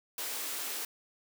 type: high-pass noise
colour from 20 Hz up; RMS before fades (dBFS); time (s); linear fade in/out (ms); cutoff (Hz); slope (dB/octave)
white; -37; 0.18-0.85; 2; 270; 24
effects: none